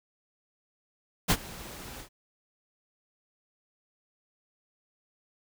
pink noise with ADSR envelope, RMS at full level -21 dBFS, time 1.28-2.09 s, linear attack 27 ms, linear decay 55 ms, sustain -22 dB, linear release 86 ms, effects none

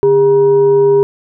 sine tone with frequency modulation, 404.1 Hz, G#4, 47 cents flat, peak -6 dBFS, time 0.03-1.03 s, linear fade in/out 0 ms, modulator 548 Hz, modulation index 0.31, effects none

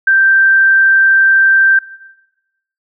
sine tone, 1568 Hz, G6, in tune, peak -6 dBFS, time 0.07-1.79 s, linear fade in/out 5 ms, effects noise-tail reverb RT60 1.0 s tail -18 dB re dry

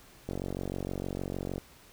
click train, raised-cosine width 2 ms, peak -21 dBFS, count 61, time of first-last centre 0.29-1.58 s, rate 46.5 Hz, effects pink hiss -56 dBFS RMS until 1.92 s

